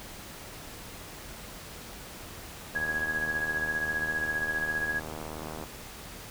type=tone with tremolo; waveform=sine; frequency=1661.2 Hz; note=G#6; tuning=in tune; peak=-25 dBFS; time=2.75-5 s; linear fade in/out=10 ms; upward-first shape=triangle; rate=15 Hz; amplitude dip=65%
type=click train; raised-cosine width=1 ms; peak=-25 dBFS; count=226; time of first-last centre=2.75-5.638 s; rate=77.9 Hz
effects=pink hiss -44 dBFS RMS until 6.3 s